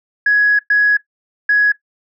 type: tone bursts at uneven times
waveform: sine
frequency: 1673 Hz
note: G#6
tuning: 12 cents sharp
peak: -8 dBFS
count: 3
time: 0.26-0.59 / 0.7-0.97 / 1.49-1.72 s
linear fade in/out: 5 ms
effects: noise-tail reverb RT60 0.1 s tail -17 dB re dry + tanh soft clip ceiling -4 dBFS